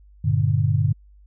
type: chord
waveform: sine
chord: G minor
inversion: none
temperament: just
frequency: 98 / 117.6 / 147 Hz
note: G2 / Bb2 / D3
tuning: 0 / +16 / +2 cents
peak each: -21 dBFS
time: 0.24-0.93 s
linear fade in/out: 10 ms
effects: added 50 Hz sine -47 dBFS peak until 1.26 s